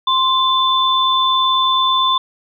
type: tone pair together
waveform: sine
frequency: 1046.5 / 3522 Hz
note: C6 / A7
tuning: 0 / +1 cents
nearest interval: octave + major sixth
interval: 2101 cents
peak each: -14 / -16 dBFS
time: 0.07-2.18 s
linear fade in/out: 5 ms
effects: none